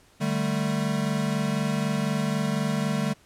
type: chord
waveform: square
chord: D suspended fourth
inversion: none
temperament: equal with one note detuned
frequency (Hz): 149.92 / 196 / 220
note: D3 / G3 / A3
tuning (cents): +36 / 0 / 0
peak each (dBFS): -29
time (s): 0.2-3.14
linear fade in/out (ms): 20
effects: pink hiss -58 dBFS RMS until 3.25 s + low-pass 11000 Hz 12 dB/octave